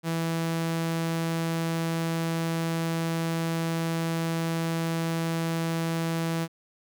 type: tone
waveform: sawtooth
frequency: 164.81 Hz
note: E3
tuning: in tune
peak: -22 dBFS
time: 0.03-6.48 s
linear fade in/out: 50 ms
effects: none